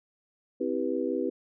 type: chord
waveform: sine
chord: C major seventh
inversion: none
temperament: just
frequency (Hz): 261.6 / 327 / 392.4 / 490.5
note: C4 / E4 / G4 / B4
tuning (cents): 0 / -14 / +2 / -12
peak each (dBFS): -32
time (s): 0.6-1.3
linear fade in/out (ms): 10
effects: none